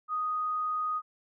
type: tone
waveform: sine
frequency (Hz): 1244.5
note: D#6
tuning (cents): 0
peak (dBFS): -28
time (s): 0.08-1.02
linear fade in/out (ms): 50
effects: none